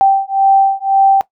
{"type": "beating tone pair", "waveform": "sine", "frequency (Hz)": [780, 781.9], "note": ["G5", "G5"], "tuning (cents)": [-9, -5], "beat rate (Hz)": 1.9, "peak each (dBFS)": -11, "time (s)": [0.01, 1.21], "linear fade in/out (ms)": 0, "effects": ["noise-tail reverb RT60 0.1 s tail -18 dB re dry"]}